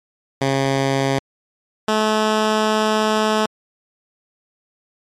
10% pulse tone pair in turn, 136 / 215.9 Hz, C#3 / A3, -33 / -33 cents, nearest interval minor sixth, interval 800 cents, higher second, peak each -8 / -7 dBFS, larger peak second, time 0.41-1.19 / 1.88-3.46 s, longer second, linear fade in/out 5 ms, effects low-pass 7000 Hz 12 dB/octave + MP3 96 kbps

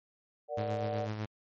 sine chord, Bb augmented, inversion none, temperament equal, 466.2 / 587.3 / 740 Hz, Bb4 / D5 / F#5, 0 / 0 / 0 cents, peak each -40 / -35 / -39 dBFS, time 0.48-1.09 s, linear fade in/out 50 ms
sawtooth tone with tremolo, 107.2 Hz, A2, 45 cents flat, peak -29 dBFS, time 0.57-1.26 s, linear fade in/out 10 ms, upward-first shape sine, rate 8 Hz, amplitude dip 45%
effects low-pass 5000 Hz 12 dB/octave + MP3 32 kbps

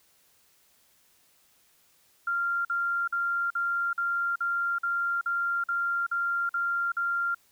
sine tone bursts, 1389 Hz, F6, 10 cents flat, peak -25 dBFS, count 12, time 2.27-7.347 s, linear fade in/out 5 ms, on 380 ms, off 47 ms, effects white hiss -64 dBFS RMS until 7.51 s

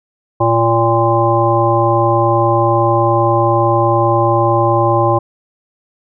harmonic tone, 115.3 Hz, A#2, 19 cents flat, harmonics 1 / 3 / 5 / 7 / 9, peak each -16 / -16 / -16 / -16 / -16 dBFS, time 0.4-5.19 s, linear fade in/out 10 ms, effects none

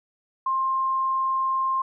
sine tone, 1058 Hz, C6, 19 cents sharp, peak -21 dBFS, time 0.46-1.82 s, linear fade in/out 5 ms, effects none

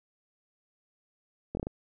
slowing click train, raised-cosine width 2 ms, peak -20 dBFS, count 5, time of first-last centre 1.55-1.669 s, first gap 21 ms, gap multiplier 1.24, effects none

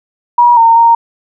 sine tone with pitch steps, 960 / 916 / 927 Hz, B5 / A#5 / A#5, -49 / -31 / -10 cents, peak -3 dBFS, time 0.38-0.95 s, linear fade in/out 5 ms, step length 190 ms, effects none

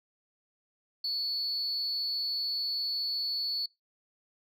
sine tone with amplitude modulation, 4427 Hz, C#8, 3 cents flat, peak -25 dBFS, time 1.04-3.66 s, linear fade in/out 5 ms, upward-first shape sine, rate 275 Hz, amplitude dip 65%, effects noise-tail reverb RT60 0.2 s tail -23 dB re dry + tanh soft clip ceiling -25 dBFS

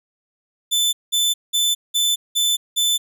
sawtooth tone bursts, 3520 Hz, A7, in tune, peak -13 dBFS, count 6, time 0.71-2.98 s, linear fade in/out 20 ms, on 220 ms, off 190 ms, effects none

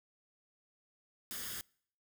white noise with comb filter, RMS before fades -42 dBFS, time 1.31-1.61 s, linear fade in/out 0 ms, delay 0.6 ms, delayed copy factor +0.6, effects noise-tail reverb RT60 0.6 s tail -26 dB re dry

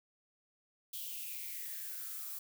violet noise with high-pass filter sweep, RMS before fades -43 dBFS, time 0.93-2.39 s, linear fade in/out 5 ms, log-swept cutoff 3300 to 1100 Hz, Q 6.1, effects none

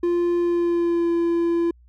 triangle tone with pitch glide, 347.5 to 339.4 Hz, F4 to F4, -9 to -49 cents, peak -16 dBFS, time 0.03-1.71 s, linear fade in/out 5 ms, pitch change -40 cents, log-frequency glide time 0.38-1.11 s, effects added 60 Hz sine -49 dBFS peak until 1.88 s

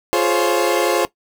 30% pulse chord, Db major seventh, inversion first, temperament equal with one note detuned, 349.2 / 422.1 / 523.3 / 554.4 Hz, F4 / Ab4 / C5 / Db5, 0 / +28 / 0 / 0 cents, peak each -17 / -18 / -18 / -20 dBFS, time 0.13-1.05 s, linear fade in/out 0 ms, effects noise-tail reverb RT60 0.1 s tail -17 dB re dry

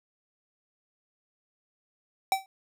square tone with exponential decay, 771 Hz, G5, 29 cents flat, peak -19 dBFS, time 2.32-2.46 s, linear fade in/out 1 ms, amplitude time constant 30 ms, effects none

